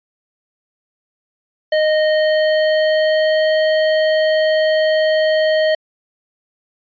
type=tone with pitch glide; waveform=square; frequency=619 to 625.1 Hz; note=D#5 to D#5; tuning=-9 to +8 cents; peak=-13 dBFS; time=1.72-5.75 s; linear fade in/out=5 ms; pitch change=+17 cents; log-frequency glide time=2.11-3.52 s; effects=resampled to 11025 Hz